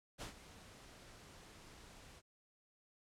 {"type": "noise with ADSR envelope", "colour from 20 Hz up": "pink", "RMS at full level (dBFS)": -45, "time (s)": [0.18, 2.22], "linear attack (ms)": 37, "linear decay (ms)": 110, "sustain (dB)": -13, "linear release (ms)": 46, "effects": ["low-pass 9000 Hz 12 dB/octave"]}